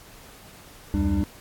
triangle tone cluster, 71.1 / 87 / 197 / 299.6 Hz, C#2 / F2 / G3 / D4, +45 / -6 / +9 / +35 cents, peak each -24 dBFS, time 0.94-1.24 s, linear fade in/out 0 ms, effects pink hiss -48 dBFS RMS until 1.4 s + AAC 64 kbps

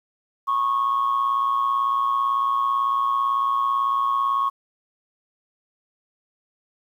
sine tone with amplitude modulation, 1099 Hz, C#6, 15 cents flat, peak -15 dBFS, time 0.47-4.5 s, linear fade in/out 20 ms, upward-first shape sine, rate 118 Hz, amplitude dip 60%, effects tanh soft clip ceiling -14 dBFS + 9-bit

